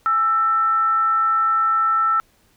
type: tone with frequency modulation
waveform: sine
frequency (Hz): 1326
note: E6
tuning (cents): +10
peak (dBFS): -15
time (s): 0.06-2.2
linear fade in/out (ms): 0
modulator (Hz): 499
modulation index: 0.22
effects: pink hiss -59 dBFS RMS until 2.56 s